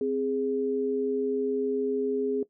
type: tone pair together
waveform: sine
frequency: 261.6 / 414.8 Hz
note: C4 / G#4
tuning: 0 / -2 cents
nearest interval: minor sixth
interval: 798 cents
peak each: -30 / -26 dBFS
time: 0.01-2.43 s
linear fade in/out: 2 ms
effects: noise-tail reverb RT60 0.1 s tail -17 dB re dry